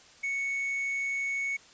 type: tone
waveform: triangle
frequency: 2217 Hz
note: C#7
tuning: in tune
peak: -27 dBFS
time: 0.23-1.57 s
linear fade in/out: 10 ms
effects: white hiss -55 dBFS RMS until 1.73 s + resampled to 16000 Hz